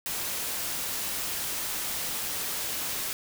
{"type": "noise", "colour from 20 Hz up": "white", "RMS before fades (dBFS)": -32, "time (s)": [0.06, 3.13], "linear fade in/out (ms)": 0, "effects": []}